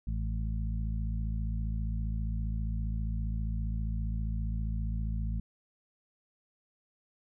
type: harmonic tone with a mistuned harmonic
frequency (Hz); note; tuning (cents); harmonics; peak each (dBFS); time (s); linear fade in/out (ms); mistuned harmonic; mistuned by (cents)
55; A1; 0; 1 / 2 / 3 / 4; -31 / -37 / -41 / -43; 0.07-5.4; 5; 4; -19
effects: none